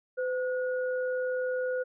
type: tone pair together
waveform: sine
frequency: 508 / 1449.3 Hz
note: B4 / F#6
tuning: +49 / -36 cents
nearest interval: octave + tritone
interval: 1815 cents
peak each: -28 / -37 dBFS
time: 0.17-1.84 s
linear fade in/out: 20 ms
effects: none